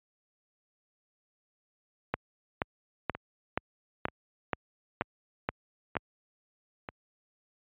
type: two click trains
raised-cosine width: 0.5 ms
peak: -22 / -12 dBFS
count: 5 / 9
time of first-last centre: 3.15-6.888 / 2.14-5.968 s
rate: 1.07 / 2.09 Hz
effects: high-pass 60 Hz 12 dB/octave + resampled to 8000 Hz